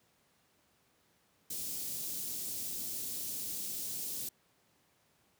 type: band-stop noise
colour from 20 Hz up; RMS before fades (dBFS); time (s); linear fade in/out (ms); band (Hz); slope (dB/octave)
white; -39; 1.5-4.29; 5; 340 to 5100; 12
effects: pink hiss -71 dBFS RMS until 5.39 s + high-pass 100 Hz 12 dB/octave